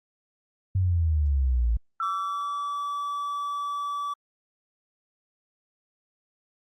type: exponential sweep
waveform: sine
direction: down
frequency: 96.2 to 55 Hz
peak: -20 dBFS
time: 0.75-1.77 s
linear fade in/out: 5 ms
type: tone with exponential decay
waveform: sine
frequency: 1336 Hz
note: E6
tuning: 23 cents sharp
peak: -25 dBFS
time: 2-3.11 s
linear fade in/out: 2 ms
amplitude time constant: 240 ms
type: tone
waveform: triangle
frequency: 1152 Hz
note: D6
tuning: 34 cents flat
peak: -26 dBFS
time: 2.02-4.14 s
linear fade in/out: 10 ms
effects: Opus 48 kbps